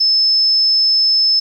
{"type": "tone", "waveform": "sine", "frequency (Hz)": 5240, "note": "E8", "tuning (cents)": -11, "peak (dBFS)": -10, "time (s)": [0, 1.4], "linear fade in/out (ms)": 10, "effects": ["8-bit"]}